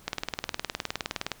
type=click train; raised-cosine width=0.2 ms; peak=-11 dBFS; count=25; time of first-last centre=0.08-1.317 s; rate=19.4 Hz; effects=pink hiss -54 dBFS RMS until 1.4 s